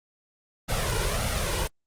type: noise with flanger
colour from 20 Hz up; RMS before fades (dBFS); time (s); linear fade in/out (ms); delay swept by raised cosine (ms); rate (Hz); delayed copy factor
pink; -26; 0.68-1.68; 20; 1.4 to 2.09; 1.7; +0.95
effects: low-pass 11000 Hz 12 dB/octave + Opus 24 kbps